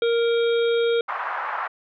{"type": "harmonic tone", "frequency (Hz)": 466.2, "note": "A#4", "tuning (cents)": 0, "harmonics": [1, 3, 5, 7, 8], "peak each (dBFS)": [-18, -31, -36, -34, -35], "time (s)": [0.02, 1.01], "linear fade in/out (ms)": 2}
{"type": "band-pass noise", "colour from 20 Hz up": "white", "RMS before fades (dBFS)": -28, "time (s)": [1.08, 1.68], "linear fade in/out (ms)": 10, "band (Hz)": [780, 1400], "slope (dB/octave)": 24}
{"effects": []}